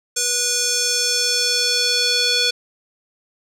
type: tone with band-pass filter sweep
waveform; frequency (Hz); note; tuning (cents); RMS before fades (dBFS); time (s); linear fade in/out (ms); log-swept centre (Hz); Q
square; 488.4; B4; -19; -19; 0.16-2.51; 10; 7000 to 4100; 2.6
effects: none